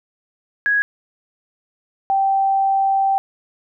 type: tone pair in turn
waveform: sine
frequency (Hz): 1661.2 / 779.9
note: G#6 / G5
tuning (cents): 0 / -9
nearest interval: octave + minor second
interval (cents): 1309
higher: first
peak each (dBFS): -14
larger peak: neither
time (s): 0.66-0.82 / 2.1-3.18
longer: second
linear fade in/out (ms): 0
effects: none